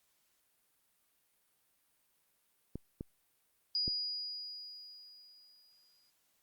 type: clicks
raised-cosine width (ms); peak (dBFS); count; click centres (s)
3; -27; 3; 2.756 / 3.009 / 3.879
type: tone with exponential decay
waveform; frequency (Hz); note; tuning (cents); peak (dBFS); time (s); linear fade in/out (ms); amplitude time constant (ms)
sine; 4900; D#8; -27; -30; 3.75-6.1; 1; 510
effects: white hiss -75 dBFS RMS until 6.42 s + Opus 48 kbps